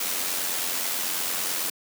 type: noise with amplitude modulation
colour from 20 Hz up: white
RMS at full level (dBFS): -26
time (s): 0-1.7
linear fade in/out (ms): 5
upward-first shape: sine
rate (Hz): 89.2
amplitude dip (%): 40
effects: high-pass 200 Hz 12 dB/octave